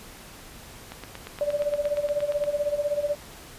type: click train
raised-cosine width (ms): 0.3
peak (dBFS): -21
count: 14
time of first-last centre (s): 0.92-2.439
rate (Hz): 8.56
type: tone with tremolo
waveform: sine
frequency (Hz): 584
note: D5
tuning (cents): -10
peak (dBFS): -20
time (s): 1.41-3.15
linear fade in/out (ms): 0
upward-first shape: sine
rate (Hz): 16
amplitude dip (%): 80
effects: pink hiss -45 dBFS RMS until 3.58 s + resampled to 32000 Hz